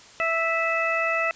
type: harmonic tone with a mistuned harmonic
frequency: 659.3 Hz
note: E5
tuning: in tune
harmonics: 1 / 2 / 3 / 4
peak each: -27 / -27 / -27 / -27 dBFS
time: 0.2-1.31 s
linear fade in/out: 0 ms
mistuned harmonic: 4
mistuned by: -15 cents
effects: white hiss -48 dBFS RMS until 1.35 s + resampled to 16000 Hz